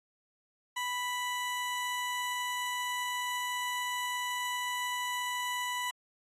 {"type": "tone", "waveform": "20% pulse", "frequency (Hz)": 987.8, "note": "B5", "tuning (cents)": 0, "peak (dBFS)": -27, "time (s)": [0.76, 5.91], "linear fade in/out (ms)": 10, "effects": ["AAC 32 kbps"]}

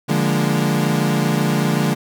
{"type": "chord", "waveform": "35% pulse", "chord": "Bb dominant seventh", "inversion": "first", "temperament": "equal", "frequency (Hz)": [146.83, 174.61, 207.7, 233.1], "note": ["D3", "F3", "Ab3", "Bb3"], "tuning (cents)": [0, 0, 0, 0], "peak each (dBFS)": [-18, -20, -20, -22], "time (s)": [0.08, 1.95], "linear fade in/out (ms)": 20, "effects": []}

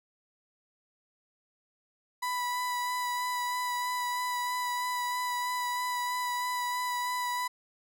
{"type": "tone with vibrato", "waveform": "35% pulse", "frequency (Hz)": 987.8, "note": "B5", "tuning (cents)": 0, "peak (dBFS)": -28, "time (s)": [2.22, 7.48], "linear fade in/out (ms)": 10, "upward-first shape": "sine", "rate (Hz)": 3.1, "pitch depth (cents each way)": 13, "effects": []}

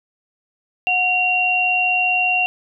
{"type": "tone pair together", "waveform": "sine", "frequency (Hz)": [731, 2755], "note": ["F#5", "F7"], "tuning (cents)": [-21, -24], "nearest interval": "octave + major seventh", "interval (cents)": 2297, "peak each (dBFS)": [-21, -16], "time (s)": [0.87, 2.46], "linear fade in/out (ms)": 0, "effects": []}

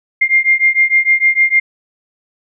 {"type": "beating tone pair", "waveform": "sine", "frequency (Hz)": [2109, 2115.6], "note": ["C7", "C7"], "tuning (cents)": [13, 19], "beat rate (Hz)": 6.6, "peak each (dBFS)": -12, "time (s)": [0.21, 1.6], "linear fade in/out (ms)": 10, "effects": []}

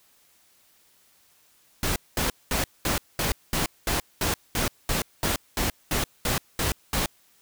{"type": "noise bursts", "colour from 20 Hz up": "pink", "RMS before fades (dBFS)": -25, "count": 16, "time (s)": [1.83, 7.06], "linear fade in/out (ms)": 2, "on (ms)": 130, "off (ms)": 210, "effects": ["white hiss -61 dBFS RMS until 7.41 s"]}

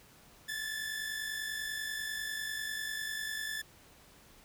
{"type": "tone pair together", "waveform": "sawtooth", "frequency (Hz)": [1709, 1759.1], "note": ["G#6", "A6"], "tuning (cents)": [49, -1], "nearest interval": "minor second", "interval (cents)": 50, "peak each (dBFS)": [-37, -34], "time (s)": [0.48, 3.62], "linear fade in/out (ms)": 10, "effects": ["pink hiss -59 dBFS RMS until 4.44 s"]}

